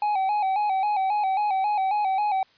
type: tone with vibrato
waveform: triangle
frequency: 800 Hz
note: G5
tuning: 35 cents sharp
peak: -19 dBFS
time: 0.02-2.43 s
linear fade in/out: 2 ms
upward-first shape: square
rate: 3.7 Hz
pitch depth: 77 cents each way
effects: white hiss -59 dBFS RMS until 2.57 s + resampled to 11025 Hz